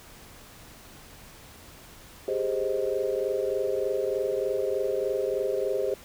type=chord; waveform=sine; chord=Ab major seventh; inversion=third; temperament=equal; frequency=392 / 415.3 / 523.3 / 622.3 Hz; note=G4 / Ab4 / C5 / Eb5; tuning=0 / 0 / 0 / 0 cents; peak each=-30 / -30 / -29 / -34 dBFS; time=2.28-5.94 s; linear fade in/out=2 ms; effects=pink hiss -49 dBFS RMS until 6.04 s